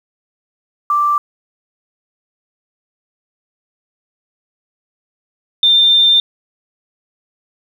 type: tone pair in turn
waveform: sine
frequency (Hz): 1174.7 / 3594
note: D6 / A7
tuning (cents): 0 / +36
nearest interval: octave + perfect fifth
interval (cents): 1936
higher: second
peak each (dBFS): -11 / -7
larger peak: second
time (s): 0.9-1.18 / 5.63-6.2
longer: second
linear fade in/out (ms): 2
effects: 7-bit